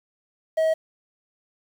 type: tone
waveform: triangle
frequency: 639 Hz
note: D#5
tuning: 46 cents sharp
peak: -16 dBFS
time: 0.57-0.74 s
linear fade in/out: 10 ms
effects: 8-bit